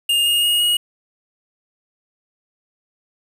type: tone with pitch steps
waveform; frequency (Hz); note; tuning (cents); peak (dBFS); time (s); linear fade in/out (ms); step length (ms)
square; 2826 / 2847 / 2869 / 2890; F7 / F7 / F7 / F#7; +20 / +33 / +46 / -41; -15; 0.09-0.77; 5; 170
effects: 7-bit